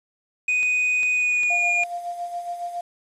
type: tone with pitch glide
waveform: triangle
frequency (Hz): 2489 to 2429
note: D#7 to D#7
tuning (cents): 0 to -42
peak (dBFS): -17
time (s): 0.48-1.84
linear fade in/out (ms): 5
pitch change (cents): -42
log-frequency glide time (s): 1.13-1.71
type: click train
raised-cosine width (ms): 0.2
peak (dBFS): -21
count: 4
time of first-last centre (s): 0.63-1.835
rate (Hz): 2.49
type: tone with tremolo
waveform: sine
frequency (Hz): 698.5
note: F5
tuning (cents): 0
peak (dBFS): -25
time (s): 1.5-2.81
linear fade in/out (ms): 5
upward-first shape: sine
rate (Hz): 7.2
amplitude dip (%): 60
effects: resampled to 24000 Hz + 8-bit